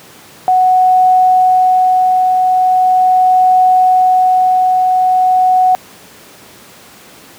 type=tone with tremolo; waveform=sine; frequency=740 Hz; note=F#5; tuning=in tune; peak=-5 dBFS; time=0.48-5.75 s; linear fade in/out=0 ms; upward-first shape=triangle; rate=0.4 Hz; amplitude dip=30%; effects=pink hiss -38 dBFS RMS until 7.38 s + high-pass 150 Hz 12 dB/octave